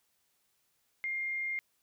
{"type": "tone", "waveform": "sine", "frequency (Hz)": 2117, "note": "C7", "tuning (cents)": 20, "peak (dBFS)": -32, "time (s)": [1.04, 1.59], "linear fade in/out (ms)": 0, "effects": ["white hiss -75 dBFS RMS until 1.82 s"]}